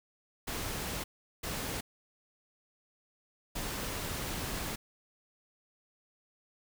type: noise bursts at uneven times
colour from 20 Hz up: pink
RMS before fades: -37 dBFS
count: 3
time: 0.47-1.04 / 1.43-1.81 / 3.55-4.76 s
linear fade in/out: 10 ms
effects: none